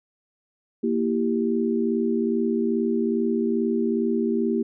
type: chord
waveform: sine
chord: E diminished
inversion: second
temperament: equal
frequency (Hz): 233.1 / 329.6 / 392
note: Bb3 / E4 / G4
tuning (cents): 0 / 0 / 0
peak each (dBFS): -23 / -27 / -25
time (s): 0.83-4.63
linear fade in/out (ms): 10
effects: none